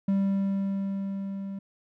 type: tone with level ramp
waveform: triangle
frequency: 196 Hz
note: G3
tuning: in tune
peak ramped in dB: -19 to -31 dBFS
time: 0.08-1.59 s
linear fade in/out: 5 ms
effects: none